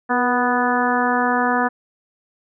harmonic tone with a mistuned harmonic, 246.9 Hz, B3, in tune, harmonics 1 / 2 / 3 / 4 / 5 / 6 / 7, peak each -22 / -25 / -22 / -23 / -25 / -25 / -25 dBFS, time 0.09-1.69 s, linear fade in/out 20 ms, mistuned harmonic 2, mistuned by -30 cents, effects none

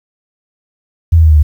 sine tone with pitch steps, 83.4 / 81.03 / 78.72 / 76.48 / 74.3 Hz, E2 / E2 / D#2 / D#2 / D2, +21 / -29 / +21 / -29 / +21 cents, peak -3 dBFS, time 1.12-1.43 s, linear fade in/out 10 ms, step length 62 ms, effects 7-bit

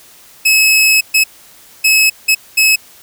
sawtooth tone bursts at uneven times, 2579 Hz, E7, 39 cents flat, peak -4 dBFS, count 5, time 0.45-1.01 / 1.14-1.24 / 1.84-2.1 / 2.28-2.35 / 2.57-2.76 s, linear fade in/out 10 ms, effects white hiss -42 dBFS RMS until 3.02 s

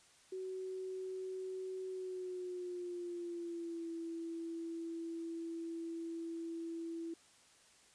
sine tone with pitch glide, 375.2 to 332.3 Hz, F#4 to E4, +24 to +14 cents, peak -40 dBFS, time 0.32-7.14 s, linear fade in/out 5 ms, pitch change -210 cents, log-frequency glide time 1.88-3.9 s, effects white hiss -65 dBFS RMS until 7.94 s + resampled to 22050 Hz

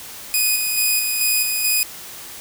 5% pulse tone with tremolo, 2489 Hz, D#7, in tune, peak -6 dBFS, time 0.34-1.83 s, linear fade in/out 0 ms, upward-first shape square, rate 2.3 Hz, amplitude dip 35%, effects white hiss -36 dBFS RMS until 2.4 s

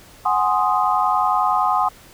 sine chord, Ab dominant seventh, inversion third, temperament equal, 740 / 830.6 / 1046.5 / 1244.5 Hz, Gb5 / Ab5 / C6 / Eb6, 0 / 0 / 0 / 0 cents, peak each -21 dBFS, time 0.25-1.89 s, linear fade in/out 10 ms, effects pink hiss -46 dBFS RMS until 2.13 s

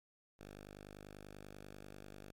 5% pulse tone, 50.2 Hz, G1, 42 cents sharp, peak -40 dBFS, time 0.39-2.32 s, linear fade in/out 5 ms, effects MP3 64 kbps

